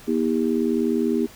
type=harmonic tone; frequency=80 Hz; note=D#2; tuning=49 cents sharp; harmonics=3 / 4 / 5; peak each=-22 / -24 / -24 dBFS; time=0.07-1.27 s; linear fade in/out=20 ms; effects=pink hiss -46 dBFS RMS until 1.35 s